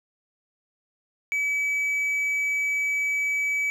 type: tone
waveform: triangle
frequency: 2288 Hz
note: D7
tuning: 46 cents flat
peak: -21 dBFS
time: 1.32-3.7 s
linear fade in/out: 0 ms
effects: none